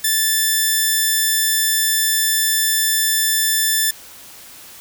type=tone; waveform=5% pulse; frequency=1760 Hz; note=A6; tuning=in tune; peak=-4 dBFS; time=0.04-3.91 s; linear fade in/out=5 ms; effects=white hiss -40 dBFS RMS until 4.8 s